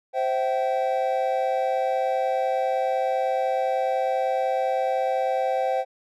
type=chord; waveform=triangle; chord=C major; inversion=none; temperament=equal with one note detuned; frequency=523.3 / 659.3 / 769.2 Hz; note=C5 / E5 / G5; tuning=0 / 0 / -33 cents; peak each=-23 / -27 / -23 dBFS; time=0.13-5.85 s; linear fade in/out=50 ms; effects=none